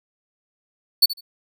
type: tone with echo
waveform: 45% pulse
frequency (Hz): 4461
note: C#8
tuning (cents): +10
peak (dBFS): -9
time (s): 1.02-1.06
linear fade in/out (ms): 10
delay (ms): 75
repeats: 2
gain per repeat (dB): -15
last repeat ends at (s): 1.21
effects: none